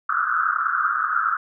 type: band-pass noise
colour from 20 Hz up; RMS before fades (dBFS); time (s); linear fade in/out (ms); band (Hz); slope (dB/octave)
pink; -22; 0.09-1.37; 5; 1200 to 1500; 96
effects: none